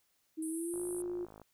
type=tone with pitch glide; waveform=sine; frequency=317.2 to 354 Hz; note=D#4 to F4; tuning=+33 to +23 cents; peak=-35 dBFS; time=0.37-1.26 s; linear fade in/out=20 ms; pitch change=+190 cents; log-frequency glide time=0.48-0.8 s
type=band-pass noise; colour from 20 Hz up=white; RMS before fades=-46 dBFS; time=0.42-1.02 s; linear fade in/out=5 ms; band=8700 to 11000 Hz; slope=96 dB/octave
type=click train; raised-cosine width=1 ms; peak=-38 dBFS; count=37; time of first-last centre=0.74-1.417 s; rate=53.2 Hz
effects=white hiss -75 dBFS RMS until 1.53 s